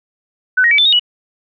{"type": "tone with pitch steps", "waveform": "sine", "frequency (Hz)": [1505, 1882, 2292, 3527, 3735, 2929], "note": ["F#6", "A#6", "D7", "A7", "A#7", "F#7"], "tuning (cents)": [29, 16, -43, 3, 3, -18], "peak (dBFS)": -8, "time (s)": [0.57, 0.996], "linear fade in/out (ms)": 10, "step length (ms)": 71, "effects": []}